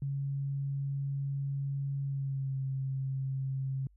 sine tone with pitch glide, 138.8 to 134.07 Hz, C#3 to C3, +3 to +43 cents, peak -31 dBFS, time 0.02-3.87 s, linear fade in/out 2 ms, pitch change -60 cents, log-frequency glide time 2.03-2.58 s, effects added 50 Hz sine -59 dBFS peak until 3.96 s

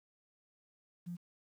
sine tone, 174.61 Hz, F3, in tune, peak -39 dBFS, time 1.06-1.17 s, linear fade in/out 20 ms, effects 11-bit

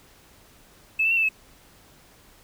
triangle tone with pitch steps, 2613 / 2660 / 2734 / 2651 / 2590 Hz, E7 / E7 / F7 / E7 / E7, -16 / +15 / -37 / +9 / -31 cents, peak -15 dBFS, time 0.99-1.29 s, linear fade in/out 10 ms, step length 60 ms, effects tanh soft clip ceiling -17 dBFS + pink hiss -54 dBFS RMS until 2.43 s

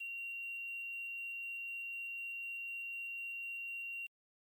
sine tone with quantisation, 2756 Hz, F7, 24 cents flat, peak -40 dBFS, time 0-4.07 s, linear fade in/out 10 ms, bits 10, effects MP3 96 kbps

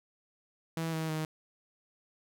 sawtooth tone with pitch steps, 163.4 / 159.94 / 156.56 Hz, E3 / D#3 / D#3, -15 / +48 / +11 cents, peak -28 dBFS, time 0.77-1.25 s, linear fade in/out 2 ms, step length 160 ms, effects none

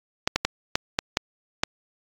clicks, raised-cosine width 0.2 ms, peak -3 dBFS, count 7, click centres 0.275 / 0.36 / 0.45 / 0.755 / 0.989 / 1.171 / 1.635 s, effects AAC 48 kbps

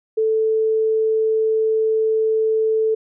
sine tone, 440 Hz, A4, in tune, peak -15 dBFS, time 0.17-2.95 s, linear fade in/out 10 ms, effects none

